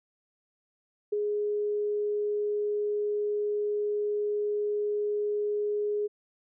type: tone with ADSR envelope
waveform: sine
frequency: 416.1 Hz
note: G#4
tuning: 3 cents sharp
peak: -23 dBFS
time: 1.12-6.08 s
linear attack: 10 ms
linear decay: 11 ms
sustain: -3 dB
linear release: 23 ms
effects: none